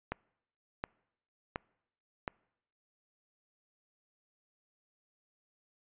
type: click train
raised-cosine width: 0.5 ms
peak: -19 dBFS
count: 4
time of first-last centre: 0.12-2.278 s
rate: 1.39 Hz
effects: noise-tail reverb RT60 0.8 s tail -26 dB re dry + resampled to 8000 Hz